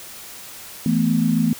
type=chord; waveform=sine; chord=E suspended fourth; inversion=none; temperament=just; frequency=164.81 / 219.8 / 247.2 Hz; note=E3 / A3 / B3; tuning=0 / -2 / +2 cents; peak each=-21 / -19 / -20 dBFS; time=0.86-1.53 s; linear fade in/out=2 ms; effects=white hiss -38 dBFS RMS until 1.59 s